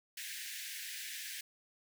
pink high-pass noise, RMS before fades -44 dBFS, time 0.17-1.41 s, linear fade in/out 5 ms, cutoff 1600 Hz, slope 96 dB/octave, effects none

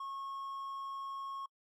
triangle tone, 1092 Hz, C#6, 26 cents flat, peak -38 dBFS, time 0-1.46 s, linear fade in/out 5 ms, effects noise-tail reverb RT60 0.1 s tail -26 dB re dry

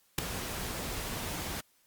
pink noise with ADSR envelope, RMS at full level -22 dBFS, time 0.18-1.61 s, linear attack 7 ms, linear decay 3 ms, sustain -15 dB, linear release 8 ms, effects white hiss -68 dBFS RMS until 1.86 s + Opus 48 kbps

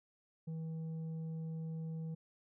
sine tone with tanh clipping, 161.2 Hz, E3, 38 cents flat, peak -40 dBFS, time 0.47-2.15 s, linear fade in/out 10 ms, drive 5 dB, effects none

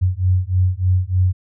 sine beating tone pair, 90.4 / 93.7 Hz, F#2 / F#2, -40 / +22 cents, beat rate 3.3 Hz, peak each -17 dBFS, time 0.01-1.33 s, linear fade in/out 20 ms, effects none

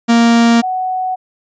45% pulse / sine tone pair in turn, 233.1 / 743.5 Hz, A#3 / F#5, 0 / +8 cents, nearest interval octave + minor sixth, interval 2008 cents, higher second, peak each -7 / -15 dBFS, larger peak first, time 0.08-0.62 / 0.62-1.16 s, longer neither, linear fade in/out 20 ms, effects resampled to 16000 Hz

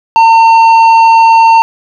sine tone with tanh clipping, 907 Hz, A#5, 48 cents flat, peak -3 dBFS, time 0.16-1.62 s, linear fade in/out 0 ms, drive 8 dB, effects none

